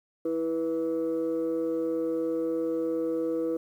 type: tone pair together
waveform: sine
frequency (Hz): 327 / 490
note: E4 / B4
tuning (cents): -14 / -14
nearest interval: perfect fifth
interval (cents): 700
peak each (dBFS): -27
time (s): 0.25-3.57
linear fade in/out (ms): 5
effects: tanh soft clip ceiling -22 dBFS + 10-bit